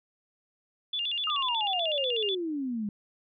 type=tone with vibrato; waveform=sine; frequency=3118 Hz; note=G7; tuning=10 cents flat; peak=-28 dBFS; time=0.93-2.35 s; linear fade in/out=5 ms; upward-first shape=square; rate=8.1 Hz; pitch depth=180 cents each way
type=exponential sweep; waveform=sine; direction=down; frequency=1271 to 200 Hz; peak=-29 dBFS; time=1.27-2.89 s; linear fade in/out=2 ms
effects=none